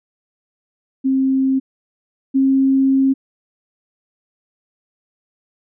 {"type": "tone pair in turn", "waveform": "sine", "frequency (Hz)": [265.9, 268.4], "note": ["C4", "C4"], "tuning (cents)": [28, 44], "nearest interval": "unison", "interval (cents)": 16, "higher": "second", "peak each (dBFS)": [-13, -11], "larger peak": "second", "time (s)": [[1.04, 1.6], [2.34, 3.14]], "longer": "second", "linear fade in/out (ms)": 20, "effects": []}